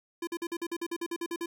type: tone bursts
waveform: square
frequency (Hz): 339.6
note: F4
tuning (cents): -48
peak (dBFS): -32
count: 13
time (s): 0.22-1.46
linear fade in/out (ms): 5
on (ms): 52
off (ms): 47
effects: none